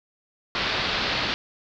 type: low-pass noise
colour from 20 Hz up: white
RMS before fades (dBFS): -26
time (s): 0.55-1.34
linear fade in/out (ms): 0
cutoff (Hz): 4600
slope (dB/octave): 48
effects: none